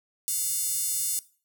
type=tone with high-pass filter; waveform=5% pulse; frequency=716 Hz; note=F5; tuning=43 cents sharp; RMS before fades=-28 dBFS; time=0.28-1.19 s; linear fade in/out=0 ms; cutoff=11000 Hz; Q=0.89; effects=noise-tail reverb RT60 0.4 s tail -19 dB re dry